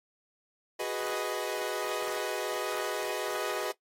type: chord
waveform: sawtooth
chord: G# minor seventh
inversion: third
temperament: equal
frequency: 370 / 415.3 / 493.9 / 622.3 Hz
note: F#4 / G#4 / B4 / D#5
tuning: 0 / 0 / 0 / 0 cents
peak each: -33 dBFS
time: 0.79-3.72 s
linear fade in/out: 10 ms
effects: noise-tail reverb RT60 0.1 s tail -17 dB re dry + AAC 48 kbps